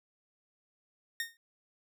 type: tone with exponential decay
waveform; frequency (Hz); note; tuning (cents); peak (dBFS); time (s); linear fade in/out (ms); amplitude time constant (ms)
sawtooth; 1842; A#6; -21; -26; 1.2-1.37; 1; 35
effects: none